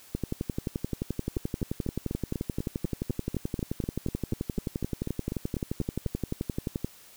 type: two click trains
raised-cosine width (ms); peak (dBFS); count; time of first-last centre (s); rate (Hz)
3; -16 / -18; 78 / 20; 0.15-6.846 / 1.37-6.061; 11.5 / 4.05
effects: white hiss -53 dBFS RMS until 7.16 s